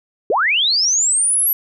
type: linear sweep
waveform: sine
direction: up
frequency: 349.2 to 11870 Hz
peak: -13 dBFS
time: 0.3-1.53 s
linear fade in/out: 2 ms
effects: none